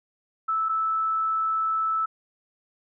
sine tone pair in turn, 1312 / 1312 Hz, E6 / E6, -9 / -9 cents, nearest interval unison, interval 0 cents, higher neither, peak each -22 dBFS, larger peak neither, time 0.48-0.69 / 0.69-2.06 s, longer second, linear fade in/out 10 ms, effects none

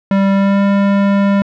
square tone with pitch glide, 196 to 199.2 Hz, G3 to G3, 0 to +28 cents, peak -10 dBFS, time 0.11-1.42 s, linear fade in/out 2 ms, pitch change +28 cents, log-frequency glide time 0.32-0.62 s, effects low-pass 2000 Hz 12 dB/octave

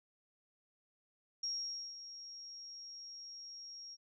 sine tone with ADSR envelope, 5588 Hz, F8, in tune, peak -35 dBFS, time 1.43-3.97 s, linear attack 6 ms, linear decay 510 ms, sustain -12 dB, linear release 39 ms, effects none

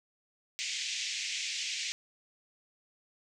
pink band-pass noise, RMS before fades -36 dBFS, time 0.59-1.92 s, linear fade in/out 0 ms, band 2100 to 7300 Hz, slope 48 dB/octave, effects none

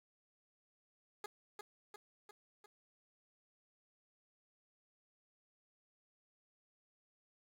15% pulse tone with echo, 415.3 Hz, G#4, in tune, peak -36 dBFS, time 1.24-1.26 s, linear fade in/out 2 ms, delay 350 ms, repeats 4, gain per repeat -4 dB, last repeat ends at 2.66 s, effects none

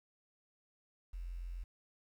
sine tone with quantisation, 43.65 Hz, F1, in tune, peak -40 dBFS, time 1.13-1.64 s, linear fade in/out 10 ms, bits 11, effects none

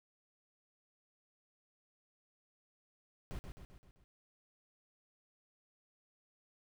brown noise with echo, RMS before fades -42 dBFS, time 3.31-3.39 s, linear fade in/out 0 ms, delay 130 ms, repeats 5, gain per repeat -5 dB, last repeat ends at 4.04 s, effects none

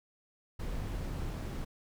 brown noise, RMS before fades -37 dBFS, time 0.59-1.65 s, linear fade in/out 10 ms, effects none

